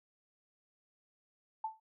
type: tone with exponential decay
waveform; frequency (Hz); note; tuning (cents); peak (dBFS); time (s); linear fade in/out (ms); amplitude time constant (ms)
sine; 880; A5; 0; -31; 1.64-1.8; 5; 34
effects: none